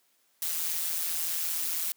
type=noise with amplitude modulation; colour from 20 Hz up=blue; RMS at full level=-28 dBFS; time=0.42-1.92 s; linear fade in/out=2 ms; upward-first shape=sine; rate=165 Hz; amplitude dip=65%; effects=white hiss -69 dBFS RMS until 1.96 s + high-pass 200 Hz 12 dB/octave